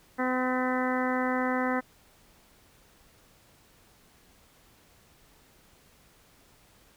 harmonic tone with a mistuned harmonic, 254.9 Hz, C4, 45 cents flat, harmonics 1 / 2 / 3 / 4 / 5 / 6 / 7 / 8, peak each -29 / -32 / -34 / -35 / -36 / -37 / -37 / -38 dBFS, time 0.18-1.81 s, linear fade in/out 20 ms, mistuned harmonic 8, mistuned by -33 cents, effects pink hiss -60 dBFS RMS until 6.96 s

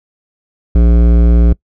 triangle tone with hard clipping, 58.27 Hz, A#1, in tune, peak -7 dBFS, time 0.75-1.53 s, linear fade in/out 5 ms, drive 18 dB, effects noise-tail reverb RT60 0.1 s tail -23 dB re dry

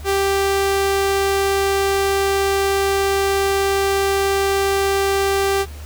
sawtooth tone, 392.7 Hz, G4, 3 cents sharp, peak -12 dBFS, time 0.04-5.66 s, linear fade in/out 50 ms, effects added 74 Hz sine -31 dBFS peak until 5.85 s + pink hiss -42 dBFS RMS until 5.85 s

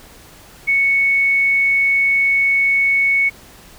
sine tone, 2215 Hz, C#7, 2 cents flat, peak -12 dBFS, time 0.67-3.3 s, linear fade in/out 20 ms, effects pink hiss -43 dBFS RMS until 3.78 s

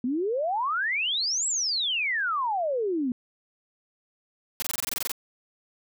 sine exponential two-way sweep, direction up then down, 235.5 to 7902 to 235.5 Hz, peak -24 dBFS, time 0.04-3.12 s, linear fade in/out 2 ms, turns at 1.47 s
white noise bursts, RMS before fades -29 dBFS, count 12, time 4.6-5.117 s, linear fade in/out 0 ms, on 22 ms, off 23 ms
effects none

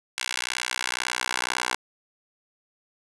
10% pulse tone with high-pass filter sweep, 62 Hz, B1, 7 cents sharp, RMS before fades -29 dBFS, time 0.18-1.75 s, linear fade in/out 0 ms, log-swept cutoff 2200 to 1100 Hz, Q 0.98, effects resampled to 24000 Hz + 8-bit

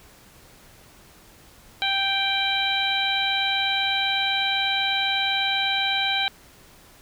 harmonic tone, 784 Hz, G5, in tune, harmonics 1 / 2 / 3 / 4 / 5, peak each -28 / -29 / -27 / -27 / -26 dBFS, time 1.82-6.28 s, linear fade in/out 0 ms, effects pink hiss -51 dBFS RMS until 7.01 s

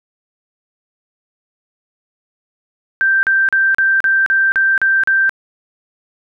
sine tone bursts, 1568 Hz, G6, in tune, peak -10 dBFS, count 9, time 3.01-5.294 s, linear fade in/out 0 ms, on 220 ms, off 38 ms, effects none

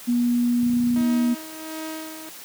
sine tone, 241.1 Hz, B3, 41 cents flat, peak -17 dBFS, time 0.07-1.35 s, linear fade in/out 20 ms
click train, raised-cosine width 5 ms, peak -20 dBFS, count 12, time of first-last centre 0.63-1.009 s, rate 29 Hz
sawtooth tone with tremolo, 316.5 Hz, D#4, 30 cents sharp, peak -26 dBFS, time 0.96-2.29 s, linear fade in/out 0 ms, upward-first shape sine, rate 1.4 Hz, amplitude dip 60%
effects white hiss -41 dBFS RMS until 2.44 s + high-pass 150 Hz 12 dB/octave

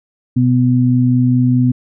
sine tone pair together, 125.21 / 250 Hz, B2 / B3, +24 / +21 cents, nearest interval octave, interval 1197 cents, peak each -12 dBFS, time 0.36-1.72 s, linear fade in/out 10 ms, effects none

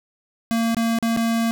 square tone with dropouts, 228.9 Hz, A#3, 31 cents flat, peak -19 dBFS, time 0.51-1.51 s, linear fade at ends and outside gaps 0 ms, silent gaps 0.746-0.768 / 0.987-1.026 / 1.164-1.172 s, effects none

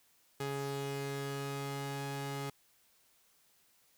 sawtooth tone pair together, 139.1 / 417.6 Hz, C#3 / G#4, +6 / +10 cents, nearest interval octave + perfect fifth, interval 1904 cents, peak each -35 / -36 dBFS, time 0.4-2.5 s, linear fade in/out 5 ms, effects white hiss -69 dBFS RMS until 3.97 s

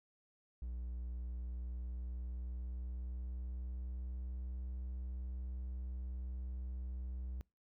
triangle tone with pitch glide, 60.5 to 62.78 Hz, B1 to B1, -35 to +29 cents, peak -38 dBFS, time 0.62-7.41 s, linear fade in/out 0 ms, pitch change +64 cents, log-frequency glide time 0.81-4.77 s, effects noise-tail reverb RT60 0.3 s tail -26 dB re dry

